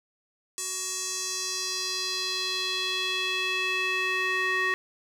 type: tone with band-pass filter sweep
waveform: square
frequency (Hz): 373.2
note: F#4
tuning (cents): +15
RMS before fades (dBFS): -29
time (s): 0.58-4.74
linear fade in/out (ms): 0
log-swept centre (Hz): 7700 to 1900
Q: 2.6
effects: 9-bit